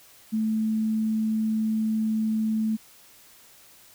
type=tone; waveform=sine; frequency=219 Hz; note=A3; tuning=8 cents flat; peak=-22 dBFS; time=0.32-2.77 s; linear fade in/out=20 ms; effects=white hiss -53 dBFS RMS until 3.94 s